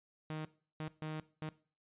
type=tone bursts at uneven times; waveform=sawtooth; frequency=155.56 Hz; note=D#3; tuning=in tune; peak=-35 dBFS; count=4; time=0.3-0.45 / 0.8-0.88 / 1.02-1.2 / 1.42-1.49 s; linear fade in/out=0 ms; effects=noise-tail reverb RT60 0.4 s tail -19 dB re dry + resampled to 8000 Hz